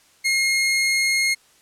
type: tone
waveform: sawtooth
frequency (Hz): 2145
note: C7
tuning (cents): +42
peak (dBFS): -14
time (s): 0.24-1.35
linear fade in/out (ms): 20
effects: white hiss -56 dBFS RMS until 1.61 s + low-pass 10000 Hz 12 dB/octave